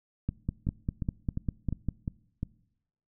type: two click trains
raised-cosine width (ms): 5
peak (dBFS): -19 / -16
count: 6 / 9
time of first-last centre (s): 0.67-2.431 / 0.29-1.887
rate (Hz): 2.84 / 5.01
effects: noise-tail reverb RT60 0.8 s tail -22 dB re dry